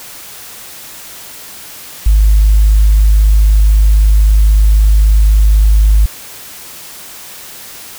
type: tone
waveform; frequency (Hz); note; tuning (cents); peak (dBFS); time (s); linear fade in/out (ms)
sine; 51.91; G#1; 0; -3; 2.06-6.06; 5
effects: tanh soft clip ceiling 0 dBFS + white hiss -31 dBFS RMS until 7.98 s